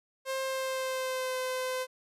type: tone with pitch glide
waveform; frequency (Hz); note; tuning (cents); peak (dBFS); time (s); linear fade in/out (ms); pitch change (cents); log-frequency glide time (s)
sawtooth; 530 to 513.1; C5 to C5; +22 to -34; -27; 0.25-1.87; 50; -56; 0.43-1.37
effects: resampled to 32000 Hz